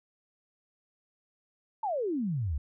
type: exponential sweep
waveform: sine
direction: down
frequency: 913 to 65.41 Hz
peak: -28 dBFS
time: 1.83-2.58 s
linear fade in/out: 5 ms
effects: none